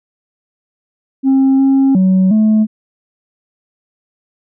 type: tone with pitch steps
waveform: sine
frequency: 267.9 / 270.1 / 187.7 / 216.3 Hz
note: C4 / C#4 / F#3 / A3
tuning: +41 / -45 / +25 / -29 cents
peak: -5 dBFS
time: 1.23-2.67 s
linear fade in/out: 50 ms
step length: 360 ms
effects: tanh soft clip ceiling -6 dBFS